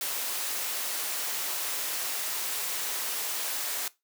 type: high-pass noise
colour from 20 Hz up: white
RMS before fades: -32 dBFS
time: 0.01-3.88 s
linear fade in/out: 2 ms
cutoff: 410 Hz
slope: 12 dB/octave
effects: noise-tail reverb RT60 0.2 s tail -19 dB re dry